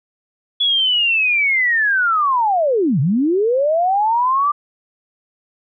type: linear two-way sweep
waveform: sine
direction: down then up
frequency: 3412 to 123.47 to 1192 Hz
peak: -13 dBFS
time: 0.6-4.52 s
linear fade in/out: 10 ms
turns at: 3 s
effects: none